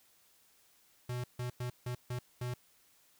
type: tone bursts at uneven times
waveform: square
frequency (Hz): 123.47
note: B2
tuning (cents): 0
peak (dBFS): -36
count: 6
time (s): 1.09-1.24 / 1.39-1.5 / 1.6-1.7 / 1.86-1.95 / 2.1-2.19 / 2.41-2.54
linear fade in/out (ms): 5
effects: white hiss -67 dBFS RMS until 3.19 s